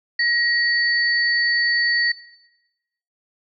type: tone pair together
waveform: sine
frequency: 1900 / 4510 Hz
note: A#6 / C#8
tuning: +33 / +29 cents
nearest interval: octave + minor third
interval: 1496 cents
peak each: -18 / -22 dBFS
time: 0.19-2.12 s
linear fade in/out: 5 ms
effects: noise-tail reverb RT60 1.0 s tail -19 dB re dry